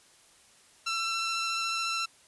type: tone with vibrato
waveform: 15% pulse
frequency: 1344 Hz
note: E6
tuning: 33 cents sharp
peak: -22 dBFS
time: 0.86-2.06 s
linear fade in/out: 10 ms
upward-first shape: triangle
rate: 14 Hz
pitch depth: 14 cents each way
effects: white hiss -59 dBFS RMS until 2.27 s + resampled to 24000 Hz